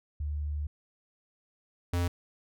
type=tone pair in turn; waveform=sine / square; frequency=74 / 87.46 Hz; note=D2 / F2; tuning=+14 / +3 cents; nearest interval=minor third; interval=289 cents; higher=second; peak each=-30 / -27 dBFS; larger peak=second; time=0.2-0.67 / 1.93-2.08 s; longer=first; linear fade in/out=5 ms; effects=none